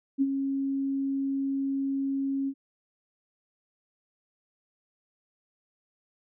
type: tone with ADSR envelope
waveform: sine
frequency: 273.1 Hz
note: C#4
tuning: 26 cents flat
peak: -19 dBFS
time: 0.18-2.54 s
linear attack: 35 ms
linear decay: 43 ms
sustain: -7 dB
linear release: 62 ms
effects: none